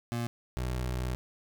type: tone pair in turn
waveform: 25% pulse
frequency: 118.4 / 62.36 Hz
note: A#2 / B1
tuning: +27 / +17 cents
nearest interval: major seventh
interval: 1110 cents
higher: first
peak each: -27 dBFS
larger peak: neither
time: 0.12-0.27 / 0.57-1.15 s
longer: second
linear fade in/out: 0 ms
effects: none